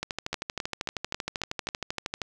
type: two click trains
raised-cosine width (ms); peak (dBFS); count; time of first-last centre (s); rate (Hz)
0.2; -13 / -13; 29 / 6; 0.03-2.217 / 0.33-1.689; 12.8 / 3.68
effects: none